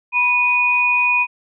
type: tone pair together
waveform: sine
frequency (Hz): 978 / 2474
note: B5 / D#7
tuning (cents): -17 / -10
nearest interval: octave + major third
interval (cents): 1607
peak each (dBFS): -20 / -14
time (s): 0.12-1.27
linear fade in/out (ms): 50
effects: none